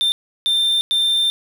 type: tone bursts at uneven times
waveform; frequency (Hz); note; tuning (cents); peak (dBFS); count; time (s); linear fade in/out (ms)
triangle; 3587; A7; +33; -13; 3; 0.01-0.12 / 0.46-0.81 / 0.91-1.3; 0
effects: 7-bit